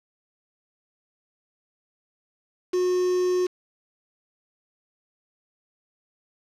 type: tone with quantisation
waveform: triangle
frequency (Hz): 363.3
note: F#4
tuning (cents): -32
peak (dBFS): -18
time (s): 2.73-3.47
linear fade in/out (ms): 10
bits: 6
effects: low-pass 7000 Hz 12 dB/octave